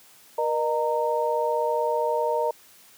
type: tone cluster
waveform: sine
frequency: 475.6 / 611 / 923 Hz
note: A#4 / D#5 / A#5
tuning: +35 / -32 / -17 cents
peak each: -26 dBFS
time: 0.38-2.51 s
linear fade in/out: 5 ms
effects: white hiss -53 dBFS RMS until 2.97 s + high-pass 100 Hz 12 dB/octave